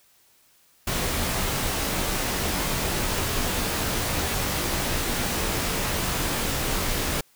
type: noise with comb filter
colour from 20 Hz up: pink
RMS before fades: -26 dBFS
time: 0.87-7.21 s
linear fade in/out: 5 ms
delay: 19 ms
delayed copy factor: -0.55
effects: white hiss -60 dBFS RMS until 7.35 s